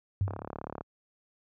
sine tone with exponential decay, 97.7 Hz, G2, 5 cents flat, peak -21 dBFS, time 0.21-0.48 s, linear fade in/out 0 ms, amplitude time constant 57 ms
click train, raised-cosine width 1 ms, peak -23 dBFS, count 20, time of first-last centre 0.28-0.809 s, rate 35.9 Hz
effects high-pass 60 Hz 12 dB/octave

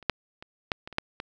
clicks, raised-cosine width 0.3 ms, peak -30 / -6 / -26 / -9 / -23 / -27 / -9 / -18 dBFS, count 8, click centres 0.027 / 0.097 / 0.425 / 0.718 / 0.875 / 0.927 / 0.984 / 1.201 s, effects none

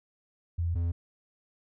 sine / triangle tone pair in turn, 85 / 85 Hz, F2 / F2, -46 / -46 cents, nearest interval unison, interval 0 cents, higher neither, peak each -26 / -24 dBFS, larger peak second, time 0.58-0.75 / 0.75-0.92 s, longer neither, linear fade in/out 10 ms, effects none

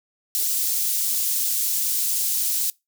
white high-pass noise, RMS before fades -23 dBFS, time 0.35-2.7 s, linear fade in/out 0 ms, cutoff 5600 Hz, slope 12 dB/octave, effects noise-tail reverb RT60 0.2 s tail -23 dB re dry

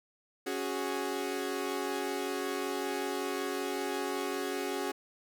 sawtooth chord, C# suspended fourth, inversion none, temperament equal, 277.2 / 370 / 415.3 Hz, C#4 / F#4 / G#4, 0 / 0 / 0 cents, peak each -34 / -32 / -33 dBFS, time 0.46-4.92 s, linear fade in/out 10 ms, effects none

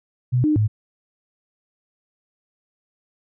sine tone with pitch steps, 124.7 / 304 / 106.9 Hz, B2 / D#4 / A2, +17 / -40 / -49 cents, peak -15 dBFS, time 0.32-0.68 s, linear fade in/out 20 ms, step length 120 ms, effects none

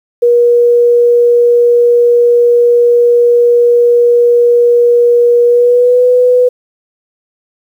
sine tone with pitch glide, 478.7 to 496.7 Hz, A#4 to B4, +46 to +10 cents, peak -4 dBFS, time 0.22-6.49 s, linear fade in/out 10 ms, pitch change +64 cents, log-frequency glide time 5.45-6.03 s, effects 7-bit

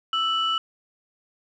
sine tone pair together, 1318.5 / 2960 Hz, E6 / F#7, 0 / 0 cents, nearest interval octave + major second, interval 1400 cents, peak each -23 dBFS, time 0.13-0.58 s, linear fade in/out 2 ms, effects tanh soft clip ceiling -15 dBFS

